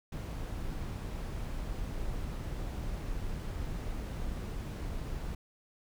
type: noise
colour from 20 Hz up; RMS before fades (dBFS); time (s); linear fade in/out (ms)
brown; -37; 0.12-5.35; 5
effects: none